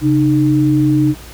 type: tone pair together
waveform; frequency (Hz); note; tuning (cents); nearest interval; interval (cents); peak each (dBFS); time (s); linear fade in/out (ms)
sine; 135.86 / 305; C#3 / D#4; -34 / -34; octave + major second; 1400; -14 / -11; 0.01-1.15; 50
effects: added 60 Hz sine -36 dBFS peak until 1.33 s + pink hiss -37 dBFS RMS until 1.33 s